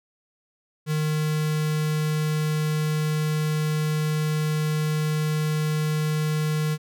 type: tone with notch filter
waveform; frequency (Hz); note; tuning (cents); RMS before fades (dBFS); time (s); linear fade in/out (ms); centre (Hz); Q
square; 153.5; D#3; -23; -24; 0.86-6.78; 50; 700; 1.5
effects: none

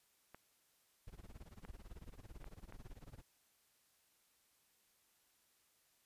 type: clicks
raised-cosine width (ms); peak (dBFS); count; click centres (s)
0.5; -38; 4; 0.346 / 1.65 / 2.443 / 2.724
type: noise with tremolo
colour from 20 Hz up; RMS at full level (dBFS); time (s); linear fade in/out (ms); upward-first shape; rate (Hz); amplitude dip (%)
brown; -50; 1.07-3.23; 10; sine; 18; 100
effects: white hiss -75 dBFS RMS until 6.05 s + resampled to 32000 Hz

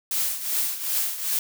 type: noise with tremolo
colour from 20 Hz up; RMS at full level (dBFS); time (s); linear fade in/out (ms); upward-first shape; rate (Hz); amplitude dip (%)
blue; -23; 0.11-1.39; 2; triangle; 2.6; 75
effects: none

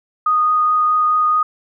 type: tone with vibrato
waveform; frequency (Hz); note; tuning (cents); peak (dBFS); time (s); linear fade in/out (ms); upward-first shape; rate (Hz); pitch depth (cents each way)
sine; 1238; D#6; -9; -12; 0.26-1.43; 5; triangle; 4.7; 9
effects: none

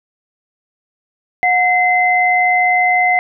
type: tone pair together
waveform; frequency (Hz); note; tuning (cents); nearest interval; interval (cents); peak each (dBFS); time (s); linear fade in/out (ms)
sine; 727.6 / 2058; F#5 / C7; -29 / -29; octave + tritone; 1800; -13; 1.43-3.19; 0
effects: none

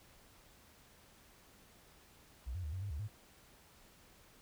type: tone with pitch steps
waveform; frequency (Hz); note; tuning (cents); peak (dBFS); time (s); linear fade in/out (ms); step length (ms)
sine; 62.1 / 90.6 / 75.3 / 93.2 / 100.7 / 72.7 / 105.5; B1 / F#2 / D2 / F#2 / G2 / D2 / G#2; +10 / -36 / +44 / +13 / +47 / -17 / +28; -38; 2.46-3.083; 20; 89
effects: pink hiss -63 dBFS RMS until 4.41 s

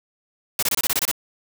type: noise bursts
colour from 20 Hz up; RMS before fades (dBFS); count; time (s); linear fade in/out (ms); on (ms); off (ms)
white; -21; 9; 0.59-1.114; 2; 36; 25
effects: none

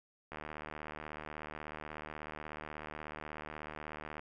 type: click train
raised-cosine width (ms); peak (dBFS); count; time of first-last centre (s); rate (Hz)
0.5; -28; 297; 0.32-4.194; 76.4
effects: none

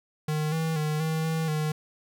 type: tone with pitch steps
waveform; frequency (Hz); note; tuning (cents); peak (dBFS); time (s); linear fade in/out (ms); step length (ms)
square; 153.2 / 161.2 / 152.8 / 159.2 / 160.9 / 153.4; D#3 / E3 / D#3 / D#3 / E3 / D#3; -27 / -38 / -31 / +40 / -42 / -24; -26; 0.28-1.72; 5; 240
effects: 10-bit

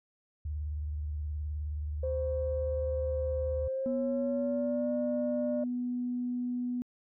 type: tone with vibrato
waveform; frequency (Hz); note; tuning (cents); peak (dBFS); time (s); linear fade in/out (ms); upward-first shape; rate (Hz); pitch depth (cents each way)
sine; 75; D2; +37; -32; 0.45-3.68; 5; sine; 19; 86
type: tone with pitch glide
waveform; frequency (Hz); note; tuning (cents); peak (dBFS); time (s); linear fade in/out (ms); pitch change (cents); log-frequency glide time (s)
sine; 520 to 597.3; C5 to D5; -11 to +29; -30; 2.03-5.64; 5; +240; 3.59-4.92
type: tone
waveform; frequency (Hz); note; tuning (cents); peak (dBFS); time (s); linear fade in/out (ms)
sine; 246.1; B3; -6; -30; 3.86-6.82; 0
effects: tanh soft clip ceiling -21 dBFS

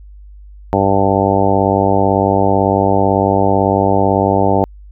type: harmonic tone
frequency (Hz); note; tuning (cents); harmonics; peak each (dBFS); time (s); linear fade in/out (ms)
98; G2; 0; 1 / 2 / 3 / 4 / 5 / 6 / 7 / 8 / 9; -19 / -19 / -19 / -19 / -19 / -19 / -19 / -19 / -19; 0.73-4.64; 0
effects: added 50 Hz sine -34 dBFS peak until 4.91 s

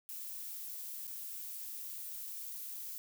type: noise with dropouts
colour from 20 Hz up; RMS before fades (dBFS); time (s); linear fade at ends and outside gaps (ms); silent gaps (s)
violet; -44; 0.09-2.98; 0; 1.07-1.077
effects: none

